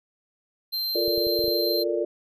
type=tone; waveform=square; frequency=4139 Hz; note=C8; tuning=20 cents flat; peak=-26 dBFS; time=0.72-1.84 s; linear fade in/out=20 ms
type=chord; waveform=sine; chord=Bb major seventh; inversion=second; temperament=equal; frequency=349.2 / 440 / 466.2 / 587.3 Hz; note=F4 / A4 / Bb4 / D5; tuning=0 / 0 / 0 / 0 cents; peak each=-27 / -30 / -29 / -28 dBFS; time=0.95-2.05 s; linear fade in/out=5 ms
type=clicks; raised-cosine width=5 ms; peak=-30 dBFS; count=6; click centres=1.08 / 1.178 / 1.269 / 1.392 / 1.442 / 1.481 s
effects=none